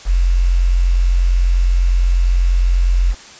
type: tone with quantisation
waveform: sine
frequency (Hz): 44.22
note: F1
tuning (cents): +22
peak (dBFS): -10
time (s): 0.05-3.15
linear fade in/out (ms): 50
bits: 6
effects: white hiss -38 dBFS RMS until 3.39 s + resampled to 16000 Hz